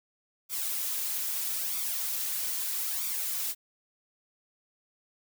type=noise with flanger; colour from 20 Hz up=blue; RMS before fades=-32 dBFS; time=0.49-3.55 s; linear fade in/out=50 ms; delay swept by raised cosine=0.85 to 4.85 ms; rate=0.78 Hz; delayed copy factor=+0.6; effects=none